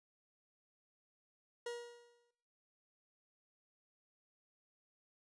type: tone with exponential decay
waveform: 40% pulse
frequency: 476.7 Hz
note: A#4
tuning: 39 cents sharp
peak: -38 dBFS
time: 1.66-2.31 s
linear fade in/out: 5 ms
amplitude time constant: 140 ms
effects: noise-tail reverb RT60 0.7 s tail -20 dB re dry + resampled to 22050 Hz